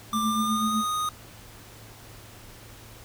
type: tone with tremolo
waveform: sine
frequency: 218.9 Hz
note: A3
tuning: 9 cents flat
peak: -23 dBFS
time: 0.12-0.85 s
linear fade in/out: 50 ms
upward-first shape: sine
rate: 8 Hz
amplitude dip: 60%
type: tone with pitch glide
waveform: square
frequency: 1185 to 1241 Hz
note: D6 to D#6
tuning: +15 to -5 cents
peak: -26 dBFS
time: 0.13-1.09 s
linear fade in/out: 2 ms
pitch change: +80 cents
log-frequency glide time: 0.26-0.72 s
effects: added 109 Hz sine -50 dBFS peak until 3.04 s + pink hiss -48 dBFS RMS until 3.04 s